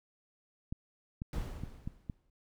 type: clicks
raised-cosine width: 5 ms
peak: -25 dBFS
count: 6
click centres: 0.725 / 1.219 / 1.383 / 1.636 / 1.875 / 2.098 s
type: noise with exponential decay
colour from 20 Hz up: brown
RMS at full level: -34 dBFS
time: 1.33-2.3 s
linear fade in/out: 2 ms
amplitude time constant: 210 ms
effects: none